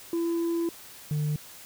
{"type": "tone pair in turn", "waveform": "sine", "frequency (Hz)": [336.8, 150.03], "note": ["E4", "D3"], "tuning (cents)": [37, 37], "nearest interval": "octave + major second", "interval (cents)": 1400, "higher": "first", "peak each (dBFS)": -22, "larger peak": "neither", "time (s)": [[0.13, 0.69], [1.11, 1.36]], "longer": "first", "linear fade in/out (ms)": 2, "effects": ["tanh soft clip ceiling -24 dBFS", "white hiss -47 dBFS RMS until 1.65 s"]}